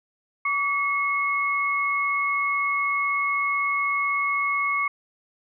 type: tone pair together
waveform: sine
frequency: 1143 / 2179 Hz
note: D6 / C#7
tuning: -47 / -30 cents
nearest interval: major seventh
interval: 1117 cents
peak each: -24 dBFS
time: 0.45-4.88 s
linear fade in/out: 5 ms
effects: none